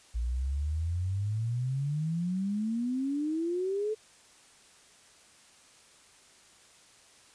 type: exponential sweep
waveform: sine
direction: up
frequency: 56.3 to 440 Hz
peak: -28 dBFS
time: 0.14-3.95 s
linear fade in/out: 20 ms
effects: white hiss -58 dBFS RMS until 7.34 s + resampled to 22050 Hz